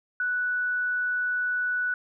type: tone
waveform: sine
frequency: 1480 Hz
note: F#6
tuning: in tune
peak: -24 dBFS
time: 0.2-1.94 s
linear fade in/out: 2 ms
effects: none